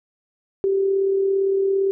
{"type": "tone with amplitude modulation", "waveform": "sine", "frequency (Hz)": 390, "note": "G4", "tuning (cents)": -9, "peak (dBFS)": -15, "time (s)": [0.64, 1.91], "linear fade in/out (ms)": 0, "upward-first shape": "sine", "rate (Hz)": 37.6, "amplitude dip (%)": 35, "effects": []}